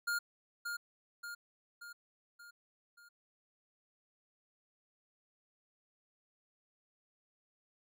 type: tone with echo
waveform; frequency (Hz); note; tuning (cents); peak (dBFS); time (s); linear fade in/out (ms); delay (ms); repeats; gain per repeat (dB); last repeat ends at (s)
square; 1414; F6; +21; -33; 0.07-0.19; 10; 580; 5; -5; 3.09
effects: none